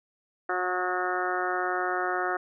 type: harmonic tone with a mistuned harmonic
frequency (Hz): 181.6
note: F#3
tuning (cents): -32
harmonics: 2 / 3 / 4 / 5 / 6 / 7 / 8 / 9 / 10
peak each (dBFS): -32 / -38 / -31 / -43 / -37 / -33 / -33 / -40 / -37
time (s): 0.49-2.37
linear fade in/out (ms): 5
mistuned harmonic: 6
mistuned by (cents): +17
effects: none